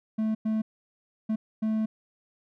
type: tone bursts at uneven times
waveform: triangle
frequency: 218.5 Hz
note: A3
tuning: 12 cents flat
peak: -22 dBFS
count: 4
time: 0.18-0.35 / 0.45-0.62 / 1.29-1.36 / 1.62-1.86 s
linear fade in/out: 10 ms
effects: none